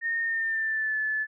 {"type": "tone with pitch glide", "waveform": "sine", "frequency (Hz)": [1837, 1734.9], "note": ["A#6", "A6"], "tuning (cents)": [-26, -25], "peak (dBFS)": -25, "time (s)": [0.01, 1.27], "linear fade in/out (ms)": 50, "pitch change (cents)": -99, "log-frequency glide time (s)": [0.22, 0.97], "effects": []}